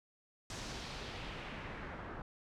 pink noise with low-pass filter sweep, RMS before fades -45 dBFS, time 0.5-2.22 s, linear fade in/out 2 ms, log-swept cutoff 6700 to 1300 Hz, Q 1.4, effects none

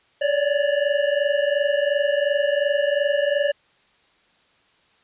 square tone pair together, 564.5 / 587.3 Hz, C#5 / D5, +31 / 0 cents, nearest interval minor second, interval 69 cents, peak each -22 dBFS, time 0.21-3.52 s, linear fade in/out 10 ms, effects white hiss -60 dBFS RMS until 5.03 s + resampled to 8000 Hz

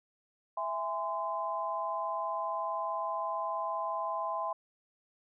sine chord, E augmented, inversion none, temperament just, 659.3 / 824.1 / 1030.1 Hz, E5 / G#5 / B#5, 0 / -14 / -27 cents, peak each -37 / -38 / -34 dBFS, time 0.57-4.53 s, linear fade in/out 5 ms, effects none

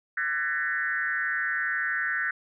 sine tone with frequency modulation, 1665 Hz, G#6, 4 cents sharp, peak -25 dBFS, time 0.17-2.31 s, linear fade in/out 5 ms, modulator 152 Hz, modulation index 1.7, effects none

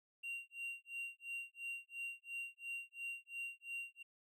triangle tone with tremolo, 2762 Hz, F7, 20 cents flat, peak -39 dBFS, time 0.23-4.03 s, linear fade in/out 10 ms, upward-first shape sine, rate 2.9 Hz, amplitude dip 100%, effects none

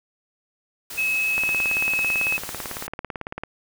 white noise, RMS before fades -35 dBFS, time 0.9-2.87 s, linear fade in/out 5 ms
sine tone, 2575 Hz, E7, 41 cents flat, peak -20 dBFS, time 0.97-2.38 s, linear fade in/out 20 ms
click train, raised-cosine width 0.5 ms, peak -15 dBFS, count 38, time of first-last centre 1.38-3.436 s, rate 18 Hz
effects none

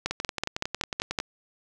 two click trains, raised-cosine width 0.2 ms, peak -12 / -9 dBFS, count 13 / 7, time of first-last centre 0.11-1.201 / 0.06-1.188 s, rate 11 / 5.32 Hz, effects none

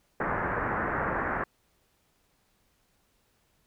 white low-pass noise, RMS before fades -30 dBFS, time 0.2-1.44 s, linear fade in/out 5 ms, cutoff 1800 Hz, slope 48 dB/octave, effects pink hiss -70 dBFS RMS until 3.66 s

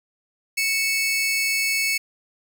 sawtooth tone pair together, 2217 / 2623 Hz, C#7 / E7, 0 / -9 cents, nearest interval minor third, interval 291 cents, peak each -18 / -23 dBFS, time 0.57-1.98 s, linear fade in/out 10 ms, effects none

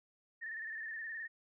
sine tone with vibrato, 1800 Hz, A6, 39 cents sharp, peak -40 dBFS, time 0.41-1.28 s, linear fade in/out 20 ms, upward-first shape square, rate 19 Hz, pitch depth 47 cents each way, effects none

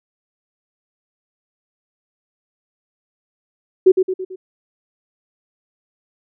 sine tone with echo, 373.9 Hz, F#4, 18 cents sharp, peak -5 dBFS, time 3.86-3.92 s, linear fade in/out 10 ms, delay 110 ms, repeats 4, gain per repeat -6 dB, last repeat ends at 4.36 s, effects none

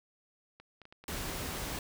clicks, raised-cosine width 0.3 ms, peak -36 dBFS, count 8, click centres 0.6 / 0.817 / 0.854 / 0.925 / 1.04 / 1.286 / 1.37 / 1.451 s
pink noise, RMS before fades -38 dBFS, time 1.08-1.79 s, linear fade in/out 2 ms
effects none

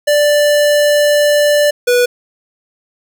square tone pair in turn, 588 / 489.1 Hz, D5 / B4, +2 / -17 cents, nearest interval minor third, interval 319 cents, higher first, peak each -9 dBFS, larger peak neither, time 0.07-1.71 / 1.87-2.06 s, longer first, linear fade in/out 10 ms, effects none

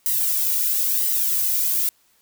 violet noise with flanger, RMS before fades -21 dBFS, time 0.06-1.89 s, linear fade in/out 0 ms, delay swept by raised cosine 1 to 2.1 ms, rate 0.99 Hz, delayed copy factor +0.85, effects white hiss -61 dBFS RMS until 2.21 s

